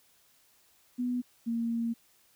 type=tone pair in turn; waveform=sine; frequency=246.8 / 231.7 Hz; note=B3 / A#3; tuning=-1 / -10 cents; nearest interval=minor second; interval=109 cents; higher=first; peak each=-28 dBFS; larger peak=neither; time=0.98-1.22 / 1.46-1.94 s; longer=second; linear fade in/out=20 ms; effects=white hiss -65 dBFS RMS until 2.35 s